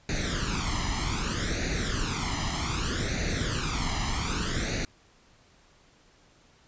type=noise with flanger; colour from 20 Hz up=pink; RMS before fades=-29 dBFS; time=0.09-4.85 s; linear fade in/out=2 ms; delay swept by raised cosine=0.47 to 1 ms; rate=0.64 Hz; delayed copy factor=+0.75; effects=pink hiss -60 dBFS RMS until 6.67 s + resampled to 16000 Hz